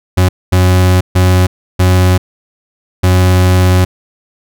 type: tone bursts at uneven times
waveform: 40% pulse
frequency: 91.7 Hz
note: F#2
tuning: 15 cents flat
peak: -5 dBFS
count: 5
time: 0.17-0.29 / 0.52-1.01 / 1.15-1.47 / 1.79-2.18 / 3.03-3.85 s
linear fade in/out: 10 ms
effects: none